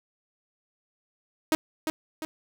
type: tone with echo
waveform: sawtooth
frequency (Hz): 314.3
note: D#4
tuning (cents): +18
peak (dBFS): -16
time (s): 1.52-1.55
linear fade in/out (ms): 0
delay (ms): 350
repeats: 2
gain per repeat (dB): -6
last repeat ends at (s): 2.25
effects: none